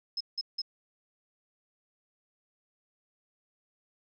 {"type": "tone bursts", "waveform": "sine", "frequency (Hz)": 5160, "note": "E8", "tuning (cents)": -38, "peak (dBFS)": -30, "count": 3, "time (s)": [0.17, 0.618], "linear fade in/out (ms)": 5, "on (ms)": 36, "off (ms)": 170, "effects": []}